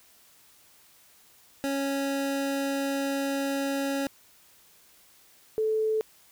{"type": "tone pair in turn", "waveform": ["25% pulse", "sine"], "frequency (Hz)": [276.1, 436.6], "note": ["C#4", "A4"], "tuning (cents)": [-7, -13], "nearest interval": "minor sixth", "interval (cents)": 794, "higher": "second", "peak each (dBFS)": -23, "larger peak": "neither", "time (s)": [[1.64, 4.07], [5.58, 6.01]], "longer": "first", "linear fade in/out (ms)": 0, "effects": ["white hiss -58 dBFS RMS until 6.31 s"]}